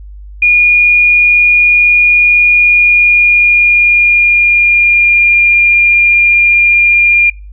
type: tone with pitch glide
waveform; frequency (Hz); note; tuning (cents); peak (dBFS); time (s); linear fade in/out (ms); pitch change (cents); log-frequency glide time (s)
sine; 2434 to 2405; D#7 to D7; -39 to +41; -4; 0.42-7.3; 5; -20; 2.48-5.39
effects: noise-tail reverb RT60 0.3 s tail -24 dB re dry + added 50 Hz sine -27 dBFS peak until 7.52 s